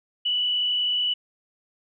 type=tone with frequency modulation; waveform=sine; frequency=2960 Hz; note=F#7; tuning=in tune; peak=-21 dBFS; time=0.25-1.14 s; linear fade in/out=10 ms; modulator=43.6 Hz; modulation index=1.1; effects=none